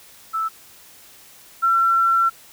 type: tone pair in turn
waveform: sine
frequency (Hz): 1317 / 1353.2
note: E6 / E6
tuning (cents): -2 / +45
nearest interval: unison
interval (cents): 47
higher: second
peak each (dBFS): -20 / -14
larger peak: second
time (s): 0.33-0.49 / 1.62-2.3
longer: second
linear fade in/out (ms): 20
effects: white hiss -47 dBFS RMS until 2.52 s